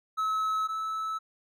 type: tone pair in turn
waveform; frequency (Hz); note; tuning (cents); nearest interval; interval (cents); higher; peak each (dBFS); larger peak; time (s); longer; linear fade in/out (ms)
triangle; 1292 / 1305.5; E6 / E6; -35 / -17; unison; 18; second; -24 / -28; first; 0.17-0.68 / 0.68-1.19; neither; 20
effects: none